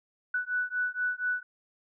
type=beating tone pair; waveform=sine; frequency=1482 / 1486.2 Hz; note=F#6 / F#6; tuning=+2 / +7 cents; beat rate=4.2 Hz; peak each=-31 dBFS; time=0.34-1.43 s; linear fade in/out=5 ms; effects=none